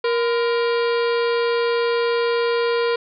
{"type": "harmonic tone with a mistuned harmonic", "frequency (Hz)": 470.1, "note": "A#4", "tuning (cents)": 15, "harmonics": [1, 2, 3, 4, 5, 6, 7, 8, 9, 10], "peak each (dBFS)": [-18, -27, -29, -34, -33, -37, -37, -40, -37, -39], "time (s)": [0.04, 2.96], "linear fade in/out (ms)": 5, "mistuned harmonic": 2, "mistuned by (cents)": 130, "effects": []}